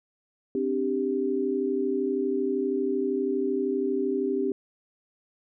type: chord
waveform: sine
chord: C suspended second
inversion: none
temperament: just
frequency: 261.6 / 294.3 / 392.4 Hz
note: C4 / D4 / G4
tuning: 0 / +4 / +2 cents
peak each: -29 / -31 / -26 dBFS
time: 0.55-4.52 s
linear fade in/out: 2 ms
effects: none